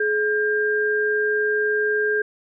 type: tone pair together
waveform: sine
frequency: 423.8 / 1600 Hz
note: G#4 / G6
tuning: +35 / +35 cents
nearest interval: octave + major seventh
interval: 2300 cents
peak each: -21 dBFS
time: 0-2.22 s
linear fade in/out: 5 ms
effects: none